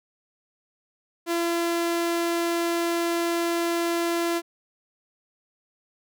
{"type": "tone", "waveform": "sawtooth", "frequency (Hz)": 339.7, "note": "F4", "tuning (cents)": -48, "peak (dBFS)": -19, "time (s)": [1.26, 4.42], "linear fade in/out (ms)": 50, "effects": []}